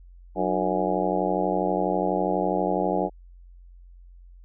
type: harmonic tone with a mistuned harmonic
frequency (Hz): 92.2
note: F#2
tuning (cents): -6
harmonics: 2 / 3 / 4 / 5 / 6 / 7 / 8 / 9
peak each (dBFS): -30 / -30 / -30 / -30 / -30 / -30 / -30 / -30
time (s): 0.35-3.1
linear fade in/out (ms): 50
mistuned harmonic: 3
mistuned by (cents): +140
effects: added 44 Hz sine -45 dBFS peak until 4.44 s